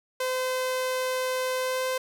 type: tone with pitch glide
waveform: sawtooth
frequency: 513 to 516.3 Hz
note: C5 to C5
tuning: -34 to -23 cents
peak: -22 dBFS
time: 0.2-1.98 s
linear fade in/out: 5 ms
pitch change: +11 cents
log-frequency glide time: 1.58-1.86 s
effects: none